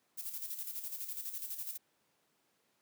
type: noise with tremolo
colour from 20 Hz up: violet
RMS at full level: -40 dBFS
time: 0.17-1.78 s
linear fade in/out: 20 ms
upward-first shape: square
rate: 12 Hz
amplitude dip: 55%
effects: pink hiss -75 dBFS RMS until 2.81 s + high-pass 200 Hz 12 dB/octave